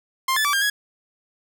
sawtooth tone with pitch steps, 1054 / 1739 / 1156 / 1604 / 1668 Hz, C6 / A6 / D6 / G6 / G#6, +12 / -21 / -28 / +39 / +7 cents, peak -15 dBFS, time 0.28-0.7 s, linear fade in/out 5 ms, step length 84 ms, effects none

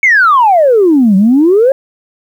sine exponential two-way sweep, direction down then up, 2249 to 185 to 558 Hz, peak -3 dBFS, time 0.03-1.72 s, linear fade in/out 2 ms, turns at 1.16 s, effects tanh soft clip ceiling 0 dBFS + 7-bit

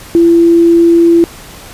sine tone, 337.7 Hz, E4, 42 cents sharp, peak -3 dBFS, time 0.15-1.24 s, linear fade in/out 0 ms, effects pink hiss -32 dBFS RMS until 1.73 s + resampled to 32000 Hz

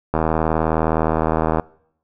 click train, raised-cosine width 1 ms, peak -4 dBFS, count 117, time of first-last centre 0.14-1.597 s, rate 79.6 Hz, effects noise-tail reverb RT60 0.7 s tail -23 dB re dry

